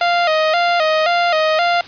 sawtooth tone with vibrato, 660 Hz, E5, 2 cents sharp, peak -9 dBFS, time 0.01-1.81 s, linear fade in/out 2 ms, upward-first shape square, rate 1.9 Hz, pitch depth 92 cents each way, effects white hiss -35 dBFS RMS until 1.87 s + resampled to 11025 Hz

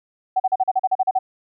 sine tone bursts, 755 Hz, F#5, 35 cents sharp, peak -14 dBFS, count 11, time 0.36-1.19 s, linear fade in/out 10 ms, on 40 ms, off 39 ms, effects none

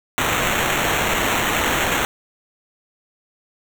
violet noise with sample-and-hold, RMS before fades -20 dBFS, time 0.18-2.05 s, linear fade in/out 0 ms, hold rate 4900 Hz, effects none

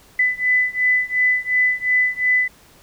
sine beating tone pair, 2000 / 2002.8 Hz, B6 / B6, +21 / +24 cents, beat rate 2.8 Hz, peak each -18 / -19 dBFS, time 0.19-2.48 s, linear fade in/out 5 ms, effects pink hiss -50 dBFS RMS until 2.82 s

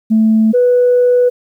sine tone pair in turn, 220 / 492.9 Hz, A3 / B4, 0 / -3 cents, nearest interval octave + major second, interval 1397 cents, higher second, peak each -6 dBFS, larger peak neither, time 0.1-0.53 / 0.53-1.3 s, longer second, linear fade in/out 20 ms, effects tanh soft clip ceiling -3 dBFS + 8-bit

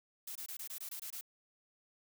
blue noise bursts, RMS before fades -44 dBFS, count 9, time 0.27-1.211 s, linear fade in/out 5 ms, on 85 ms, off 22 ms, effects none

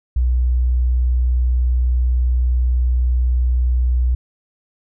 triangle tone with tanh clipping, 61.74 Hz, B1, in tune, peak -13 dBFS, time 0.16-4.15 s, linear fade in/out 5 ms, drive 4 dB, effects none

